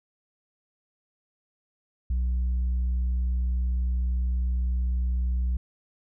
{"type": "tone", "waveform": "sine", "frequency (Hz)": 61.74, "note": "B1", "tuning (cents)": 0, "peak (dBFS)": -20, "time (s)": [2.1, 5.57], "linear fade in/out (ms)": 5, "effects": ["tanh soft clip ceiling -22 dBFS"]}